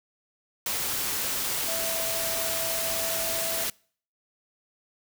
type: tone in noise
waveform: sine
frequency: 659.3 Hz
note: E5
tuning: in tune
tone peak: -33 dBFS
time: 1.68-3.64 s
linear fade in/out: 2 ms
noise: white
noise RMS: -29 dBFS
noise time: 0.66-3.7 s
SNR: -7 dB
effects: noise-tail reverb RT60 0.5 s tail -26 dB re dry